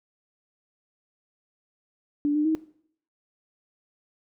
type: tone with pitch steps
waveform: sine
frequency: 291.7 / 300.1 / 316.8 Hz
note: D4 / D4 / D#4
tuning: -12 / +38 / +31 cents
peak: -20 dBFS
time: 2.25-2.55 s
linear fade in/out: 0 ms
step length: 100 ms
effects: noise-tail reverb RT60 0.6 s tail -18 dB re dry